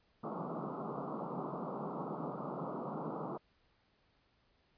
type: band-pass noise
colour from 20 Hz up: pink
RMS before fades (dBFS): -41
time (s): 0.23-3.38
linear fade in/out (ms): 10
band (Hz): 140 to 1300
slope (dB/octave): 96
effects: pink hiss -73 dBFS RMS until 4.77 s + resampled to 11025 Hz